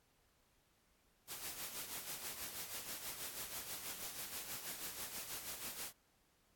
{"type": "noise with tremolo", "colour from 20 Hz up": "white", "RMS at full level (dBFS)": -44, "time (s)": [1.27, 5.93], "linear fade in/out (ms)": 50, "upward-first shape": "sine", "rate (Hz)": 6.2, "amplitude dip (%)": 55, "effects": ["pink hiss -75 dBFS RMS until 6.55 s", "AAC 64 kbps"]}